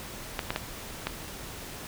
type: clicks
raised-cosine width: 0.3 ms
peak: -12 dBFS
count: 4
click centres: 0.392 / 0.505 / 0.561 / 1.07 s
effects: pink hiss -41 dBFS RMS until 1.87 s